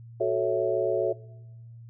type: chord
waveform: sine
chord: F# minor seventh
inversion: none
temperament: equal with one note detuned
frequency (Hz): 370 / 437 / 554.4 / 659.3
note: F#4 / A4 / C#5 / E5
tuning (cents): 0 / -12 / 0 / 0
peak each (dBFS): -28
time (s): 0.2-1.13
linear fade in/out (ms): 10
effects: noise-tail reverb RT60 1.0 s tail -22 dB re dry + added 116 Hz sine -43 dBFS peak until 1.89 s